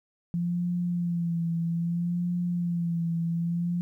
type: tone with vibrato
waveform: sine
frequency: 171.5 Hz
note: F3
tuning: 31 cents flat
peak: -25 dBFS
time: 0.34-3.81 s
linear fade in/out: 0 ms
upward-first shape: sine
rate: 0.62 Hz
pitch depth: 45 cents each way
effects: 11-bit